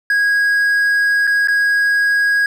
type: tone with dropouts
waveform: triangle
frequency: 1648 Hz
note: G#6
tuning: 14 cents flat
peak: -10 dBFS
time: 0.1-2.46 s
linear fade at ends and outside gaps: 2 ms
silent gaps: 1.27-1.274 / 1.474-1.483 s
effects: none